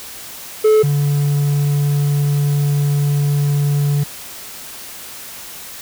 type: tone pair in turn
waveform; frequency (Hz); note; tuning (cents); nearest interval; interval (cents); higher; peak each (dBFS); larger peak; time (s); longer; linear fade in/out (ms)
triangle; 432 / 144.16; A4 / D3; -32 / -32; octave + perfect fifth; 1900; first; -6 / -11; first; 0.64-0.83 / 0.83-4.04; second; 10
effects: white hiss -33 dBFS RMS until 5.81 s